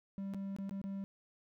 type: tone with dropouts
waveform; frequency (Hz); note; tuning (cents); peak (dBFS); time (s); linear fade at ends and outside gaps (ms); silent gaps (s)
triangle; 196; G3; 0; -36; 0.18-1.04; 0; 0.337-0.345 / 0.564-0.586 / 0.694-0.71 / 0.815-0.84
effects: none